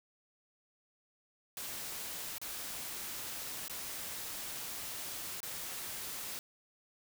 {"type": "noise with dropouts", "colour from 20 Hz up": "white", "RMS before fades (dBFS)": -42, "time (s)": [1.57, 6.39], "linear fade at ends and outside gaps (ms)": 1, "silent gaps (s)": [[2.382, 2.415], [3.681, 3.697], [5.404, 5.43]], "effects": []}